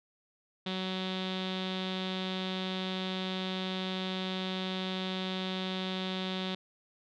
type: tone with low-pass filter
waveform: sawtooth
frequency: 187 Hz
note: F#3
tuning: 19 cents sharp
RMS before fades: -35 dBFS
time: 0.66-6.55 s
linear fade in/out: 5 ms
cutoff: 3600 Hz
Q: 6.5
effects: none